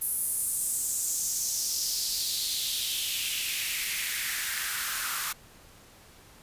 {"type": "noise with high-pass filter sweep", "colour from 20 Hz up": "white", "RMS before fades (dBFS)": -30, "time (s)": [0.01, 5.33], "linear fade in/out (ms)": 10, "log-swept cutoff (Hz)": [11000, 1200], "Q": 3.1, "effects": ["pink hiss -54 dBFS RMS until 6.42 s", "resampled to 32000 Hz"]}